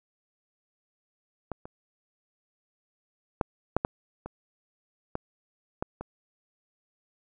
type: clicks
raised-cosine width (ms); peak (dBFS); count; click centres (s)
1; -19 / -27 / -10 / -8 / -11 / -23 / -16 / -15 / -22; 9; 1.517 / 1.655 / 3.412 / 3.766 / 3.849 / 4.26 / 5.154 / 5.825 / 6.01
effects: none